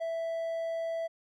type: tone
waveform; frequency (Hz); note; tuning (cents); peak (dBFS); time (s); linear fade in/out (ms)
triangle; 660; E5; +2; -29; 0-1.08; 20
effects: none